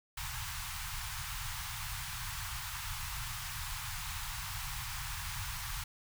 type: band-stop noise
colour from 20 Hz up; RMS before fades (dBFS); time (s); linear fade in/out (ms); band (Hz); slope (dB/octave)
pink; -40; 0.17-5.84; 5; 140 to 850; 48
effects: none